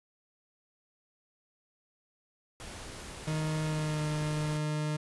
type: noise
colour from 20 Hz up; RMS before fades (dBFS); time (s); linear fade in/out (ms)
pink; -44; 2.6-4.57; 0
type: tone with pitch glide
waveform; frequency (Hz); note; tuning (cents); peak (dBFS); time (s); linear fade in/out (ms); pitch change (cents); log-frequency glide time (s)
40% pulse; 155.56 to 151.83; D#3 to D#3; 0 to -42; -29; 3.27-4.97; 10; -42; 3.63-4.05
effects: resampled to 24000 Hz